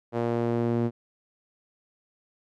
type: tone with band-pass filter sweep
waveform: sawtooth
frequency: 117.7 Hz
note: A#2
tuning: 17 cents sharp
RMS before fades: -26 dBFS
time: 0.12-0.91 s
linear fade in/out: 50 ms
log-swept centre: 520 to 280 Hz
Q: 1.2
effects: none